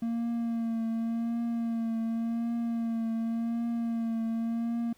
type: tone with vibrato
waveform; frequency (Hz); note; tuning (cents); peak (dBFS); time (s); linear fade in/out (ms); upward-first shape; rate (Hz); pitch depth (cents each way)
triangle; 230; A#3; -23; -26; 0.02-4.93; 5; triangle; 0.89; 33
effects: pink hiss -64 dBFS RMS until 4.97 s